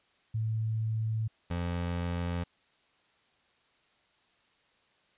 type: tone pair in turn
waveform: sine / 25% pulse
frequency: 110.6 / 86.83 Hz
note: A2 / F2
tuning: +9 / -9 cents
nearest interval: major third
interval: 418 cents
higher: first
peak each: -28 / -27 dBFS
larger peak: second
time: 0.34-1.28 / 1.5-2.44 s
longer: neither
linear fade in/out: 10 ms
effects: white hiss -68 dBFS RMS until 5.17 s + resampled to 8000 Hz